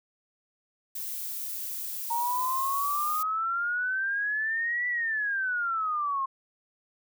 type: noise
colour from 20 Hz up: violet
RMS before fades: -35 dBFS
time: 0.95-3.23 s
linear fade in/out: 5 ms
type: exponential two-way sweep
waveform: sine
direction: up then down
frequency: 927 to 1975.5 to 1060 Hz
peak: -26 dBFS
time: 2.1-6.26 s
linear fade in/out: 10 ms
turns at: 4.88 s
effects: none